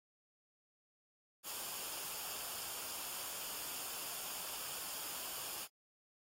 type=noise with comb filter; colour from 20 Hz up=white; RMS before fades=-44 dBFS; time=1.43-5.68 s; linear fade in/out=50 ms; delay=0.5 ms; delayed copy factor=-0.5; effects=AAC 48 kbps